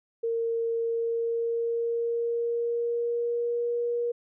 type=tone with pitch glide; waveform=sine; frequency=460 to 475.9 Hz; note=A#4 to A#4; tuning=-23 to +36 cents; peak=-25 dBFS; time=0.23-4.12 s; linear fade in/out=10 ms; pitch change=+59 cents; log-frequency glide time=0.72-3.76 s; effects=none